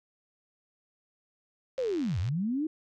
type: linear two-way sweep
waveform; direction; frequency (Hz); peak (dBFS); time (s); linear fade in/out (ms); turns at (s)
sine; down then up; 543 to 79.5 to 324.1; -27; 1.78-2.67; 5; 2.19
type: click train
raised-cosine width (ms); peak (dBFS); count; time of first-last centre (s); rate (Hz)
0.2; -29; 46; 1.78-2.288; 88.6
effects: none